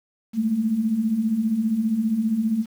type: beating tone pair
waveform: sine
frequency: 208.5 / 223.5 Hz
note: G#3 / A3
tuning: +7 / +27 cents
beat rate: 15 Hz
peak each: -27 / -20 dBFS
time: 0.33-2.66 s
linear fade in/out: 50 ms
effects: 8-bit